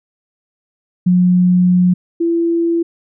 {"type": "tone pair in turn", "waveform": "sine", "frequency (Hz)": [180.1, 336.5], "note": ["F#3", "E4"], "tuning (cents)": [-46, 36], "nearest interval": "major seventh", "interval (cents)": 1082, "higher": "second", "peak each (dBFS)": [-8, -12], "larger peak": "first", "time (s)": [[1.06, 1.94], [2.2, 2.83]], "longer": "first", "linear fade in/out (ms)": 10, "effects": []}